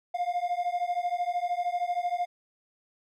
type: beating tone pair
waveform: triangle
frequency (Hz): 701 / 714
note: F5 / F5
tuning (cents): +6 / +38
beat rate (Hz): 13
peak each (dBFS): -28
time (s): 0.14-2.26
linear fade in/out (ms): 10
effects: none